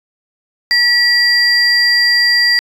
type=tone pair together; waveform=sine; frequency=1930 / 4752 Hz; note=B6 / D8; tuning=-40 / +20 cents; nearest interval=octave + major third; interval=1560 cents; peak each=-10 dBFS; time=0.71-2.59 s; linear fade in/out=0 ms; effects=tanh soft clip ceiling -4 dBFS